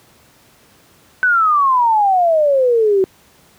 sine exponential sweep, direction down, 1524 to 372.9 Hz, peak -10 dBFS, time 1.23-3.04 s, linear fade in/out 0 ms, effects pink hiss -50 dBFS RMS until 3.58 s + high-pass 80 Hz 12 dB/octave

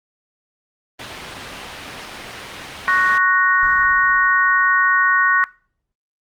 white low-pass noise, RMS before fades -33 dBFS, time 0.99-3.18 s, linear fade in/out 5 ms, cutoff 3200 Hz, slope 12 dB/octave
sine chord, F# major, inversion second, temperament equal, 1108.7 / 1480 / 1864.7 Hz, C#6 / F#6 / A#6, 0 / 0 / 0 cents, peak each -17 dBFS, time 2.88-5.44 s, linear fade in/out 0 ms
brown noise with exponential decay, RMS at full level -36 dBFS, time 3.63-5.93 s, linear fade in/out 0 ms, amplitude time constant 500 ms
effects noise-tail reverb RT60 0.4 s tail -22 dB re dry + Opus 24 kbps

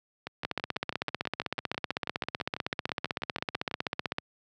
two click trains, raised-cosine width 0.3 ms, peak -19 / -13 dBFS, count 22 / 60, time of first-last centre 0.27-3.713 / 0.45-4.184 s, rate 6.1 / 15.8 Hz, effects high-pass 100 Hz 12 dB/octave

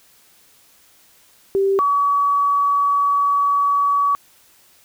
sine tone pair in turn, 391.1 / 1136 Hz, G4 / C#6, -4 / +42 cents, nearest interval octave + tritone, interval 1846 cents, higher second, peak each -14 dBFS, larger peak neither, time 1.55-1.79 / 1.79-4.15 s, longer second, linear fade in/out 0 ms, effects white hiss -53 dBFS RMS until 4.84 s

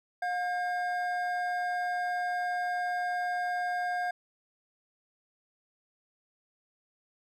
triangle tone pair together, 716 / 1607.4 Hz, F5 / G6, +43 / +43 cents, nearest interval octave + major second, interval 1400 cents, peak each -28 / -33 dBFS, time 0.22-4.11 s, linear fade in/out 5 ms, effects none

